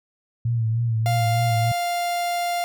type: tone with vibrato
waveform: sine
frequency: 114.5 Hz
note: A#2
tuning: 31 cents flat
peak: -19 dBFS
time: 0.45-1.72 s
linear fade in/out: 5 ms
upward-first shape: sine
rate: 3.3 Hz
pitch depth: 56 cents each way
type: tone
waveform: 45% pulse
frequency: 698.5 Hz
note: F5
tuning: in tune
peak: -22 dBFS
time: 1.06-2.64 s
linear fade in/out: 0 ms
effects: none